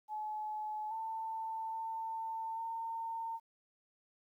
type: tone with pitch steps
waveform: sine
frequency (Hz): 855 / 892 / 897 / 909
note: A5 / A5 / A5 / A#5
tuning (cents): -50 / +23 / +33 / -44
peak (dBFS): -37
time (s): 0.08-3.4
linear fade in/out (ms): 50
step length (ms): 830
effects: 12-bit